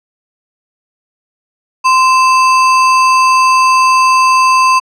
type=tone with sample-and-hold; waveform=sine; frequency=1037 Hz; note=C6; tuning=16 cents flat; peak=-5 dBFS; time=1.84-4.8 s; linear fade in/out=20 ms; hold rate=3675 Hz; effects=low-pass 6000 Hz 12 dB/octave